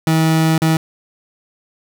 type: tone with dropouts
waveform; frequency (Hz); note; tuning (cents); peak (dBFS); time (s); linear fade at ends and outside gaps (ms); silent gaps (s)
30% pulse; 160.3; E3; -48; -9; 0.07-0.77; 2; 0.58-0.619
effects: none